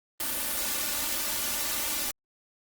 white noise with comb filter, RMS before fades -30 dBFS, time 0.2-2.11 s, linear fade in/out 2 ms, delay 3.4 ms, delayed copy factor +0.9, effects Opus 32 kbps

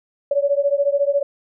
sine beating tone pair, 560 / 574 Hz, C#5 / D5, +18 / -40 cents, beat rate 14 Hz, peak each -18 / -19 dBFS, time 0.31-1.23 s, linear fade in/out 5 ms, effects none

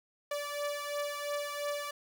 sawtooth beating tone pair, 580 / 582.9 Hz, D5 / D5, -22 / -13 cents, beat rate 2.9 Hz, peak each -32 / -35 dBFS, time 0.31-1.91 s, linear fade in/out 5 ms, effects none

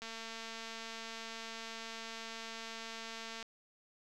click train, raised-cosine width 0.2 ms, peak -28 dBFS, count 771, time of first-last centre 0.02-3.427 s, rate 226 Hz, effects none

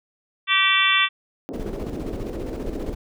harmonic tone, 386.5 Hz, G4, 24 cents flat, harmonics 3 / 4 / 5 / 6 / 7 / 8 / 9, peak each -23 / -27 / -23 / -23 / -22 / -27 / -22 dBFS, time 0.47-1.09 s, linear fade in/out 50 ms
white band-pass noise, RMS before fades -32 dBFS, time 1.49-2.93 s, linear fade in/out 0 ms, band 210 to 450 Hz, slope 24 dB/octave
brown noise with tremolo, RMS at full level -30 dBFS, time 1.53-2.95 s, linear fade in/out 10 ms, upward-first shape square, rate 15 Hz, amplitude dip 55%
effects none

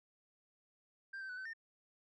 sine tone with pitch steps, 1583 / 1549 / 1489 / 1529 / 1815 Hz, G6 / G6 / F#6 / G6 / A#6, +17 / -21 / +11 / -44 / -47 cents, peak -40 dBFS, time 1.13-1.535 s, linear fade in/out 10 ms, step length 81 ms, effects tanh soft clip ceiling -42 dBFS

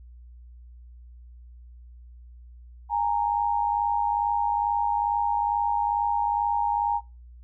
sine tone pair together, 824.7 / 927 Hz, G#5 / A#5, -12 / -10 cents, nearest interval major second, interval 202 cents, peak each -25 dBFS, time 2.89-7.01 s, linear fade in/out 50 ms, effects noise-tail reverb RT60 0.3 s tail -26 dB re dry + added 60 Hz sine -44 dBFS peak until 7.43 s

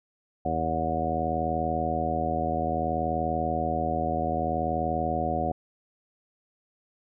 harmonic tone, 80.6 Hz, E2, 38 cents flat, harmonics 1 / 2 / 3 / 4 / 5 / 6 / 7 / 8 / 9, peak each -34 / -35 / -34 / -36 / -38 / -38 / -33 / -38 / -28 dBFS, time 0.45-5.52 s, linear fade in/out 5 ms, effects none

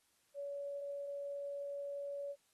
sine tone, 566 Hz, C#5, 36 cents sharp, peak -40 dBFS, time 0.34-2.36 s, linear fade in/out 50 ms, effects white hiss -75 dBFS RMS until 2.53 s + AAC 32 kbps

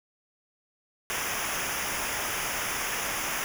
pink noise with comb filter, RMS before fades -31 dBFS, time 1.1-3.44 s, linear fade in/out 0 ms, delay 0.24 ms, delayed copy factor -0.8, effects none

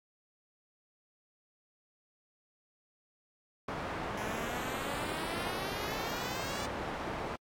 white low-pass noise, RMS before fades -38 dBFS, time 3.68-7.36 s, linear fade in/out 5 ms, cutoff 1100 Hz, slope 12 dB/octave
5% pulse exponential sweep, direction up, 207.7 to 587.3 Hz, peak -28 dBFS, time 4.17-6.66 s, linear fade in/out 5 ms
effects AAC 64 kbps

